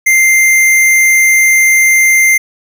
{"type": "tone", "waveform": "square", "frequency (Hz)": 2093, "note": "C7", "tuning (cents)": 0, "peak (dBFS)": -6, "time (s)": [0.06, 2.38], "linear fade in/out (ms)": 10, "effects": []}